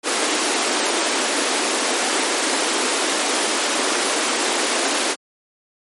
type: high-pass noise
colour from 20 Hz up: pink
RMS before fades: -20 dBFS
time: 0.03-5.16 s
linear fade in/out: 50 ms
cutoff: 260 Hz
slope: 48 dB/octave
effects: MP3 48 kbps